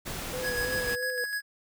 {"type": "noise", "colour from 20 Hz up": "pink", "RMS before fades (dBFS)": -36, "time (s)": [0.05, 0.96], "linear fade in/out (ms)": 20}
{"type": "tone with vibrato", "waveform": "sine", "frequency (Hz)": 498.4, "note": "B4", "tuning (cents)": 16, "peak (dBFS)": -33, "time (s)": [0.33, 1.24], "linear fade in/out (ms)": 0, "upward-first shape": "sine", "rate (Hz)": 3, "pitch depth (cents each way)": 39}
{"type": "tone with tremolo", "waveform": "square", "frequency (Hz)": 1668, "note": "G#6", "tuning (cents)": 7, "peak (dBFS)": -29, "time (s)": [0.42, 1.42], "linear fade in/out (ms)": 50, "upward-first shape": "square", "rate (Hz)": 6.6, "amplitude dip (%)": 40}
{"effects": []}